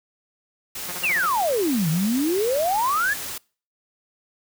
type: noise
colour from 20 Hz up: white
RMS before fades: -32 dBFS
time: 0.75-3.38 s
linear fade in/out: 5 ms
type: tone bursts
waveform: 5% pulse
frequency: 178.4 Hz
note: F3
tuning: 37 cents sharp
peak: -21 dBFS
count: 6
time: 0.88-1.267 s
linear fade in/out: 10 ms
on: 42 ms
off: 27 ms
type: exponential two-way sweep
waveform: sine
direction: down then up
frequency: 2885 to 150.9 to 1763 Hz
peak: -19 dBFS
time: 1.03-3.14 s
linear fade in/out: 10 ms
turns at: 1.89 s
effects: noise-tail reverb RT60 0.4 s tail -25 dB re dry